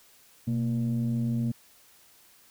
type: tone pair together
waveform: sine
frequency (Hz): 124.1 / 231.4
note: B2 / A#3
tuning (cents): +9 / -13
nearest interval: major seventh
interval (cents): 1078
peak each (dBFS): -26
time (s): 0.47-1.52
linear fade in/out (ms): 10
effects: tanh soft clip ceiling -21 dBFS + white hiss -58 dBFS RMS until 2.5 s